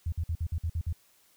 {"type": "tone bursts", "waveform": "sine", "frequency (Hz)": 82.41, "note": "E2", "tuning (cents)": 0, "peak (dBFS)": -27, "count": 8, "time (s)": [0.06, 0.928], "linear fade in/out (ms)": 5, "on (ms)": 63, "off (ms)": 52, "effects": ["white hiss -64 dBFS RMS until 1.36 s"]}